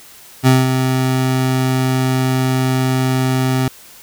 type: tone with ADSR envelope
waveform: 25% pulse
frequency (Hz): 130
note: C3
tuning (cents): -11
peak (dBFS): -3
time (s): 0.43-3.68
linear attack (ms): 40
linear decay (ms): 190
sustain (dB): -7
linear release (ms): 3
effects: white hiss -41 dBFS RMS until 4.02 s